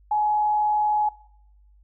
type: tone with frequency modulation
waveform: sine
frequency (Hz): 844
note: G#5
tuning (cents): +28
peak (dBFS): -19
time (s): 0.11-1.09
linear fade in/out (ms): 5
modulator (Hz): 86.6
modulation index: 0.21
effects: noise-tail reverb RT60 0.8 s tail -22 dB re dry + added 50 Hz sine -52 dBFS peak until 1.83 s